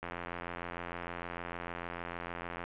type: click train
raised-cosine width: 0.5 ms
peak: -24 dBFS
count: 227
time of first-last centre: 0.03-2.64 s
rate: 86.6 Hz
effects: resampled to 8000 Hz + 10-bit